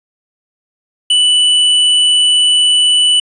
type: tone with tanh clipping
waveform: triangle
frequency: 2974 Hz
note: F#7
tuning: 8 cents sharp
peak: -9 dBFS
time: 1.1-3.2 s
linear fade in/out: 5 ms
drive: 14 dB
effects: resampled to 24000 Hz